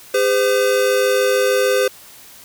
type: tone pair together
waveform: square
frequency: 403.5 / 510 Hz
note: G#4 / C5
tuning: -50 / -44 cents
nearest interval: major third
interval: 406 cents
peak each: -19 / -16 dBFS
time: 0.14-1.88 s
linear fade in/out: 5 ms
effects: white hiss -42 dBFS RMS until 2.44 s